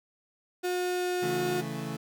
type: tone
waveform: 35% pulse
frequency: 360.2 Hz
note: F#4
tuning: 46 cents flat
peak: -26 dBFS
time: 0.63-1.62 s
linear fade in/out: 20 ms
type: chord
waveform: 30% pulse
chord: A major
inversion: first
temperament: equal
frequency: 138.59 / 164.81 / 220 Hz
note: C#3 / E3 / A3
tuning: 0 / 0 / 0 cents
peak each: -35 dBFS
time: 1.22-1.97 s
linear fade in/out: 10 ms
effects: none